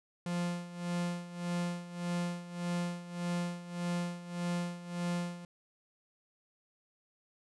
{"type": "tone with tremolo", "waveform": "45% pulse", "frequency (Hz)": 174.61, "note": "F3", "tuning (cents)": 0, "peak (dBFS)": -31, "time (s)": [0.26, 5.45], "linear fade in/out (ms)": 2, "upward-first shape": "sine", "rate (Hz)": 1.7, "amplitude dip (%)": 80, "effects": ["resampled to 24000 Hz"]}